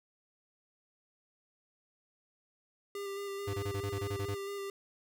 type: tone with vibrato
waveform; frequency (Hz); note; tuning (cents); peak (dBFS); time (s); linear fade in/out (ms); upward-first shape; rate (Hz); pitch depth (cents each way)
square; 398.8; G4; +30; -38; 2.95-4.7; 2; square; 4.6; 15
type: tone bursts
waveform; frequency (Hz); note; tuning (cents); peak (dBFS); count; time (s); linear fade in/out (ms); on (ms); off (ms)
square; 100.1; G2; +37; -35; 10; 3.47-4.348; 10; 68; 22
effects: none